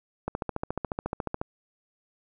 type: click train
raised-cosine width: 1 ms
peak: -15 dBFS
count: 17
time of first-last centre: 0.28-1.415 s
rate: 14.1 Hz
effects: none